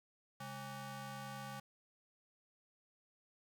20% pulse ring-modulated tone, 338.4 Hz, E4, 45 cents sharp, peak -37 dBFS, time 0.4-1.6 s, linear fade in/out 5 ms, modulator 472 Hz, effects none

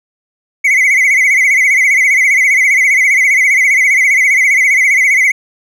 triangle tone with vibrato, 2129 Hz, C7, 30 cents sharp, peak -5 dBFS, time 0.64-5.32 s, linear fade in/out 10 ms, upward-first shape sine, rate 15 Hz, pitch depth 110 cents each way, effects none

